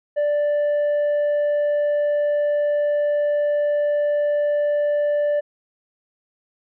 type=tone with tanh clipping; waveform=sine; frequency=587.3 Hz; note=D5; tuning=in tune; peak=-18 dBFS; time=0.16-5.41 s; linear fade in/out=20 ms; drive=3 dB; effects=none